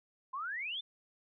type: exponential sweep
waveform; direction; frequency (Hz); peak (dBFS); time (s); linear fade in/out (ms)
sine; up; 1009 to 3632; -36; 0.33-0.81; 10
effects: none